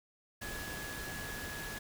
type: tone in noise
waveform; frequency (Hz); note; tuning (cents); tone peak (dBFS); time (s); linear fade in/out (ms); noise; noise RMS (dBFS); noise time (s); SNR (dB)
sine; 1685; G#6; +25; -44; 0.41-1.79; 10; pink; -43; 0.41-1.79; -4
effects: none